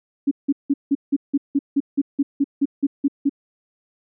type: tone bursts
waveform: sine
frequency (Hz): 280.4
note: C#4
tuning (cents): +20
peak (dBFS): -14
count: 15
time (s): 0.27-3.295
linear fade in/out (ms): 10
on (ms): 43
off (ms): 170
effects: none